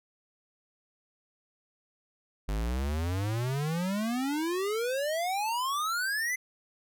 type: exponential sweep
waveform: square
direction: up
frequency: 49 to 2070 Hz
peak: -29 dBFS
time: 2.48-6.36 s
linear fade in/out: 10 ms
effects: none